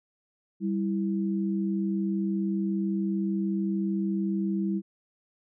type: tone pair together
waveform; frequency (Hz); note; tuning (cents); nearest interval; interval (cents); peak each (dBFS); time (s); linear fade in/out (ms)
sine; 196 / 329.2; G3 / E4; 0 / -2; major sixth; 898; -26 / -31; 0.6-4.82; 50
effects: none